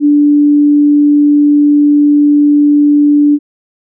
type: tone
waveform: sine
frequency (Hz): 292.4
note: D4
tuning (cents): -7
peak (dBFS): -4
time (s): 0-3.39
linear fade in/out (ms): 50
effects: none